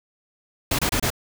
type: noise bursts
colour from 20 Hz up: pink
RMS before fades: -22 dBFS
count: 4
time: 0.71-1.103 s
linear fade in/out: 5 ms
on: 78 ms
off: 27 ms
effects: none